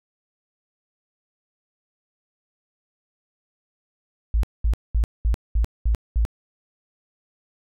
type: tone bursts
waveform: sine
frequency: 55.5 Hz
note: A1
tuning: 16 cents sharp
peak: -16 dBFS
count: 7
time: 4.34-6.251 s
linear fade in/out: 0 ms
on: 93 ms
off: 210 ms
effects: none